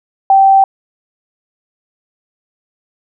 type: tone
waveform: sine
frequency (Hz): 778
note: G5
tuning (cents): -13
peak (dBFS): -4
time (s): 0.3-0.64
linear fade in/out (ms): 2
effects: none